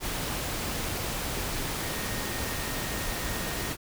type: tone in noise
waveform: sine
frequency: 1854 Hz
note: A#6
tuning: 10 cents flat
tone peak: -42 dBFS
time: 1.79-3.74 s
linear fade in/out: 50 ms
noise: pink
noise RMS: -32 dBFS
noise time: 0-3.77 s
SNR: -13 dB
effects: none